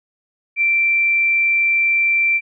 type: tone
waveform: sine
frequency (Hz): 2349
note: D7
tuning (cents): 0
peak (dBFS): -13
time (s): 0.56-2.41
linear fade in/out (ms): 50
effects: none